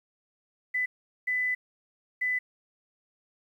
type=tone bursts at uneven times; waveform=sine; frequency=2000 Hz; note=B6; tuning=21 cents sharp; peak=-25 dBFS; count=3; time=0.74-0.86 / 1.27-1.55 / 2.21-2.39 s; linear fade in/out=10 ms; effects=10-bit